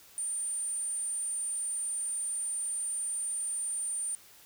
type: tone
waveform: sine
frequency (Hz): 9030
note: C#9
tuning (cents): +31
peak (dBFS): -31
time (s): 0.18-4.15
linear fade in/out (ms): 0
effects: white hiss -56 dBFS RMS until 4.45 s